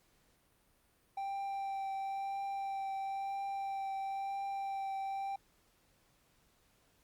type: tone with vibrato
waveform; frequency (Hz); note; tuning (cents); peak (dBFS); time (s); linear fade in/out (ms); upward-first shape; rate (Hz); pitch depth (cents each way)
triangle; 784; G5; 0; -34; 1.17-5.36; 5; triangle; 0.99; 14
effects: pink hiss -71 dBFS RMS until 7.03 s + Opus 48 kbps